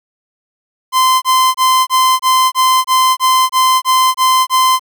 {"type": "tone bursts", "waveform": "45% pulse", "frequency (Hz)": 1034, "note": "C6", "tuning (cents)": -21, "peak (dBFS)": -8, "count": 12, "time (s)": [0.92, 4.795], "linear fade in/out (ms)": 50, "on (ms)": 300, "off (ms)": 25, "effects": []}